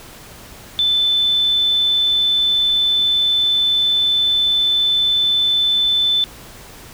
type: tone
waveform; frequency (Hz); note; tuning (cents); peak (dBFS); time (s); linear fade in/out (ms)
sine; 3520; A7; 0; -13; 0.79-6.24; 0
effects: pink hiss -39 dBFS RMS until 6.93 s